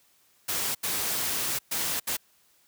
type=noise bursts at uneven times; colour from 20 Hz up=white; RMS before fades=-29 dBFS; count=4; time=0.48-0.75 / 0.83-1.59 / 1.71-2 / 2.07-2.17 s; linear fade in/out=10 ms; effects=white hiss -64 dBFS RMS until 2.67 s + high-pass 60 Hz 12 dB/octave